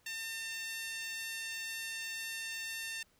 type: tone with high-pass filter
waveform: 5% pulse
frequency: 902 Hz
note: A5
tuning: 43 cents sharp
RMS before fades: -41 dBFS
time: 0.06-3.03 s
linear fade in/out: 5 ms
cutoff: 2100 Hz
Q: 9
effects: pink hiss -70 dBFS RMS until 3.19 s